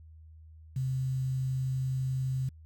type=tone with quantisation; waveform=sine; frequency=130.81 Hz; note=C3; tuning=in tune; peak=-28 dBFS; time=0.76-2.49 s; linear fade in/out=5 ms; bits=9; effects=added 79 Hz sine -49 dBFS peak until 2.65 s